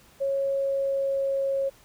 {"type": "tone with pitch glide", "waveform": "sine", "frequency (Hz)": [549, 545.5], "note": ["C#5", "C#5"], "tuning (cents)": [-17, -28], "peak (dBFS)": -23, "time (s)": [0.2, 1.7], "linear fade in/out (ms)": 20, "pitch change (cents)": -11, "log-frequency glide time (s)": [0.49, 1.53], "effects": ["pink hiss -56 dBFS RMS until 1.84 s"]}